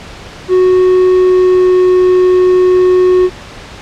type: tone with pitch glide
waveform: triangle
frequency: 368.6 to 366.3 Hz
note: F#4 to F#4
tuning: -7 to -17 cents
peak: -3 dBFS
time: 0.48-3.3 s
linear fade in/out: 50 ms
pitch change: -10 cents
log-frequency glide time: 1.12-1.85 s
effects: pink hiss -30 dBFS RMS until 3.81 s + low-pass 5000 Hz 12 dB/octave